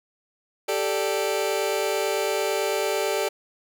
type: chord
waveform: sawtooth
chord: G suspended second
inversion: none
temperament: just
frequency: 392 / 441 / 588 Hz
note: G4 / A4 / D5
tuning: 0 / +4 / +2 cents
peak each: -23 dBFS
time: 0.68-3.29 s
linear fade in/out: 10 ms
effects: none